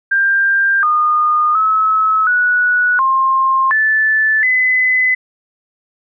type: tone with pitch steps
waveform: sine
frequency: 1590 / 1223 / 1292 / 1470 / 1061 / 1750 / 2019 Hz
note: G6 / D#6 / E6 / F#6 / C6 / A6 / B6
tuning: +24 / -30 / -35 / -12 / +24 / -10 / +38 cents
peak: -10 dBFS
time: 0.11-5.15 s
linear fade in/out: 10 ms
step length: 720 ms
effects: none